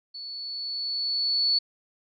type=tone with level ramp; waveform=sine; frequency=4435 Hz; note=C#8; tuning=in tune; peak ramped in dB=-36 to -19 dBFS; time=0.14-1.59 s; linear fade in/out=10 ms; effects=none